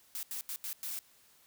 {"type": "noise bursts at uneven times", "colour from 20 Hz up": "blue", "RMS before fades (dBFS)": -39, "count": 5, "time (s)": [[0.15, 0.23], [0.31, 0.41], [0.49, 0.56], [0.64, 0.73], [0.83, 0.99]], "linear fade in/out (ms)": 0, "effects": ["white hiss -64 dBFS RMS until 1.46 s"]}